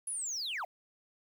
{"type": "linear sweep", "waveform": "sine", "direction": "down", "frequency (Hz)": [10630, 590], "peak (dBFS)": -32, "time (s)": [0.07, 0.65], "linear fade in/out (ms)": 5, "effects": ["tanh soft clip ceiling -33 dBFS", "10-bit"]}